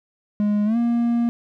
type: tone with pitch glide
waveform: triangle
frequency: 207.7 to 235.8 Hz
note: G#3 to A#3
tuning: 0 to +20 cents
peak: -15 dBFS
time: 0.4-1.29 s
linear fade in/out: 0 ms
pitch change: +220 cents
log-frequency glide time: 0.65-0.77 s
effects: none